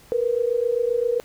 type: tone pair together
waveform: sine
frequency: 463.7 / 491.3 Hz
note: A#4 / B4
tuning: -9 / -9 cents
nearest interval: minor second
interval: 100 cents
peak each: -22 dBFS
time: 0.12-1.2 s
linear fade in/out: 0 ms
effects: pink hiss -51 dBFS RMS until 1.24 s